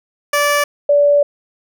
15% pulse / sine tone pair in turn, 581 / 578 Hz, D5 / D5, -19 / -28 cents, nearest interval unison, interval 9 cents, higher first, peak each -6 / -8 dBFS, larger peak first, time 0.33-0.64 / 0.89-1.23 s, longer second, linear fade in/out 5 ms, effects none

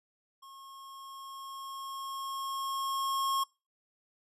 square tone with level ramp, 1084 Hz, C#6, 39 cents flat, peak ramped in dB -50 to -28 dBFS, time 0.42-3.44 s, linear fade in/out 10 ms, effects noise-tail reverb RT60 0.3 s tail -25 dB re dry + resampled to 32000 Hz

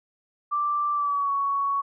sine tone with pitch glide, 1174.7 to 1116.5 Hz, D6 to C#6, 0 to +12 cents, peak -22 dBFS, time 0.51-1.82 s, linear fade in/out 20 ms, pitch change -88 cents, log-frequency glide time 0.93-1.31 s, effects none

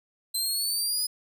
20% pulse exponential sweep, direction up, 4086 to 5020 Hz, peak -20 dBFS, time 0.34-1.07 s, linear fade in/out 10 ms, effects none

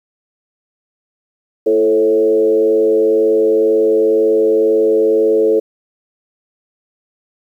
sine tone with frequency modulation, 438.5 Hz, A4, 6 cents flat, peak -9 dBFS, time 1.66-5.6 s, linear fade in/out 10 ms, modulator 102 Hz, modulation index 0.82, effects 8-bit

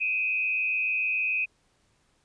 sine tone with frequency modulation, 2517 Hz, D#7, 19 cents sharp, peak -24 dBFS, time 0-1.46 s, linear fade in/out 20 ms, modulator 107 Hz, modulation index 0.8, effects pink hiss -68 dBFS RMS until 2.24 s + resampled to 22050 Hz

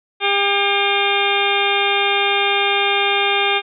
harmonic tone with a mistuned harmonic, 401.1 Hz, G4, 40 cents sharp, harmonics 1 / 2 / 3 / 4 / 5 / 6 / 7 / 8 / 9, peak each -22 / -21 / -25 / -25 / -26 / -21 / -26 / -26 / -23 dBFS, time 0.2-3.62 s, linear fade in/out 50 ms, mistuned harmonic 5, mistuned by +110 cents, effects none

